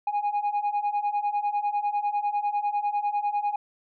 sine beating tone pair, 818 / 828 Hz, G#5 / G#5, -26 / -5 cents, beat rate 10 Hz, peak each -26 / -24 dBFS, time 0.07-3.56 s, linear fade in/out 5 ms, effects tanh soft clip ceiling -21 dBFS

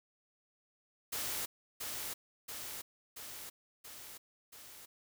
white noise with echo, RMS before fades -38 dBFS, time 1.12-1.46 s, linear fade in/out 10 ms, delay 680 ms, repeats 5, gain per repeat -3 dB, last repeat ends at 4.86 s, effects none

